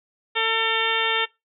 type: harmonic tone with a mistuned harmonic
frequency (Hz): 449.3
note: A4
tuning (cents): +36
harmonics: 1 / 2 / 3 / 4 / 5 / 6 / 7 / 8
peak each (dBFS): -28 / -28 / -28 / -28 / -28 / -28 / -28 / -28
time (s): 0.35-1.26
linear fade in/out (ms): 20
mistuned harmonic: 6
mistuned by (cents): +40
effects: noise-tail reverb RT60 0.2 s tail -20 dB re dry